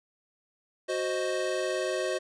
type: chord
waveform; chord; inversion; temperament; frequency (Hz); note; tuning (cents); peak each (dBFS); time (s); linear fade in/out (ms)
square; C diminished; second; equal; 370 / 523.3 / 622.3; Gb4 / C5 / Eb5; 0 / 0 / 0; -33; 0.88-2.19; 20
effects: resampled to 22050 Hz